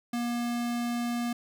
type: tone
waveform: square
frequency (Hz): 238.6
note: A#3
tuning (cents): +41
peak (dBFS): -29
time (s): 0.13-1.33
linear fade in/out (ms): 5
effects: none